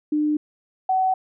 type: tone pair in turn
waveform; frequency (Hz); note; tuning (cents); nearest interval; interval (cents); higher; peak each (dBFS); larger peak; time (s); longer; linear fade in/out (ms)
sine; 300.8 / 753.4; D4 / F#5; +42 / +31; octave + major third; 1589; second; -18 / -17; second; 0.12-0.37 / 0.89-1.14; neither; 5
effects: none